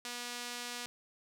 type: tone with band-pass filter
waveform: sawtooth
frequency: 242.4 Hz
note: B3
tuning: 32 cents flat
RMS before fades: -42 dBFS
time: 0.05-0.86 s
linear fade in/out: 0 ms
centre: 5400 Hz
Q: 0.6
effects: none